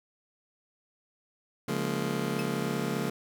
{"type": "chord", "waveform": "25% pulse", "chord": "Bb minor seventh", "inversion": "first", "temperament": "just", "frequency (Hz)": [139.85, 174.81, 209.8, 233.1], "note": ["Db3", "F3", "Ab3", "Bb3"], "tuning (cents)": [16, 2, 18, 0], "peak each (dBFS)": -31, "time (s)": [1.68, 3.1], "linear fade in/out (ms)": 5}
{"type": "tone with exponential decay", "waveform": "35% pulse", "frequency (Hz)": 2597, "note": "E7", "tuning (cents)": -26, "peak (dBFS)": -31, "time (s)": [2.39, 2.48], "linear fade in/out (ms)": 1, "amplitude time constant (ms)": 19}
{"effects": []}